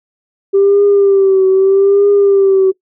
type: tone with vibrato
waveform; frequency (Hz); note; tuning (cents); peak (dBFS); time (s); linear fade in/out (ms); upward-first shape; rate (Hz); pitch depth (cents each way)
sine; 392.1; G4; 0; -5; 0.53-2.72; 20; triangle; 0.8; 64
effects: noise-tail reverb RT60 0.1 s tail -20 dB re dry + tanh soft clip ceiling -2 dBFS